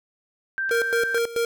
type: tone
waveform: sine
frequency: 1569 Hz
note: G6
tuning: 1 cent sharp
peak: -23 dBFS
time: 0.58-1.18 s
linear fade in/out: 0 ms
type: clicks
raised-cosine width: 0.2 ms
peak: -23 / -26 dBFS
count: 2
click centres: 0.694 / 0.748 s
type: tone with tremolo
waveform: square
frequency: 466.2 Hz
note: A#4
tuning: in tune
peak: -21 dBFS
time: 0.71-1.45 s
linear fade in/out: 2 ms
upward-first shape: square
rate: 4.6 Hz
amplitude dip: 80%
effects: none